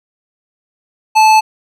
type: tone with tanh clipping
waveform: sine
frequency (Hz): 871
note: A5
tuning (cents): -18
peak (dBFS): -7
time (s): 1.15-1.41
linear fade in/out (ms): 20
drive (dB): 17
effects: none